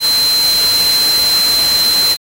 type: tone in noise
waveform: sine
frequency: 4100 Hz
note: C8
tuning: 36 cents flat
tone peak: -10 dBFS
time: 0-2.17 s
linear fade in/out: 50 ms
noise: white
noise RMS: -19 dBFS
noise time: 0-2.17 s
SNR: +6 dB
effects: AAC 48 kbps